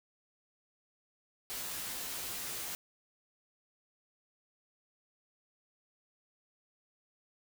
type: noise with comb filter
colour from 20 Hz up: white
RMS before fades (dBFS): -40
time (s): 1.5-2.75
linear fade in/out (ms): 0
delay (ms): 13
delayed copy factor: -0.7
effects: none